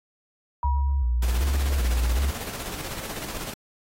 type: tone with exponential decay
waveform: sine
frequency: 961 Hz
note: B5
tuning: 48 cents flat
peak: -24 dBFS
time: 0.63-1.28 s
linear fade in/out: 1 ms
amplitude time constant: 140 ms
type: tone with vibrato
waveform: sine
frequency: 64.3 Hz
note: C2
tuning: 30 cents flat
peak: -20 dBFS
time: 0.64-2.31 s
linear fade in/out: 10 ms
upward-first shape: square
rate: 1.3 Hz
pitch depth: 120 cents each way
type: noise with tremolo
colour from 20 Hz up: pink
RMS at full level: -33 dBFS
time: 1.22-3.54 s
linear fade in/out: 5 ms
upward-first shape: square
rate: 16 Hz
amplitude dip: 40%
effects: AAC 48 kbps